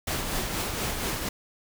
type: noise with tremolo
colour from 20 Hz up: pink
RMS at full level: -28 dBFS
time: 0.07-1.29 s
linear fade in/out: 5 ms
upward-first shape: triangle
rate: 4.2 Hz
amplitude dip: 45%
effects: none